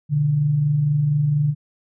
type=tone pair together; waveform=sine; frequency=123.47 / 147.72 Hz; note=B2 / D3; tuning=0 / +10 cents; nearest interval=minor third; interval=310 cents; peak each=-27 / -16 dBFS; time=0.09-1.55 s; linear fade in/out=50 ms; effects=none